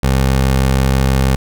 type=tone; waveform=20% pulse; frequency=66.2 Hz; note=C2; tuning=21 cents sharp; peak=-6 dBFS; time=0.03-1.36 s; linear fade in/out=5 ms; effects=none